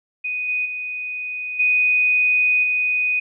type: tone with level steps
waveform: sine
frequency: 2489 Hz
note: D#7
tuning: in tune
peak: -22 / -19 / -25 / -14 / -17 dBFS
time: 0.24-3.2 s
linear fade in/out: 10 ms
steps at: 0.48 / 0.65 / 1.59 / 2.63 s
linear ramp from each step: 10 ms
effects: none